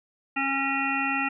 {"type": "harmonic tone", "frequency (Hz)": 273, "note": "C#4", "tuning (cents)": -26, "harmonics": [1, 3, 5, 7, 9, 10], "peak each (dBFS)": [-31, -31, -31, -31, -31, -31], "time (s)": [0.36, 1.29], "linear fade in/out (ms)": 10, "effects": []}